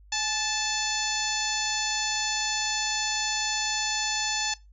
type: harmonic tone with a mistuned harmonic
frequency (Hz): 876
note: A5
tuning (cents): -8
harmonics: 1 / 2 / 3 / 4 / 5 / 6 / 7 / 8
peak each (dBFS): -34 / -34 / -34 / -34 / -34 / -34 / -34 / -34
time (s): 0.12-4.54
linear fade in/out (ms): 5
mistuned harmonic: 1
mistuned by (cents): -57
effects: noise-tail reverb RT60 0.2 s tail -19 dB re dry + added 50 Hz sine -50 dBFS peak until 4.72 s